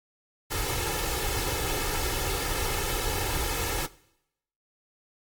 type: noise with comb filter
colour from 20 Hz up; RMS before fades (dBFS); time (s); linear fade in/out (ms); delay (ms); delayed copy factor
pink; -29; 0.5-3.87; 20; 2.3; +0.75
effects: noise-tail reverb RT60 0.8 s tail -20 dB re dry + AAC 64 kbps